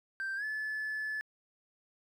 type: tone with pitch glide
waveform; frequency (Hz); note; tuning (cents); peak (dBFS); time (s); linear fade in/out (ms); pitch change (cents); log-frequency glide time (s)
triangle; 1568 to 1729.8; G6 to A6; 0 to -30; -31; 0.2-1.21; 0; +170; 0.36-0.44
effects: tanh soft clip ceiling -29 dBFS